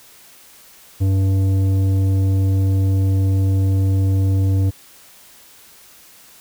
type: tone with tanh clipping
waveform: sine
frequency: 96.2 Hz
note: G2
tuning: 32 cents flat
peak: -15 dBFS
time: 1-4.71 s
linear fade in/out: 20 ms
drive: 10 dB
effects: white hiss -46 dBFS RMS until 6.4 s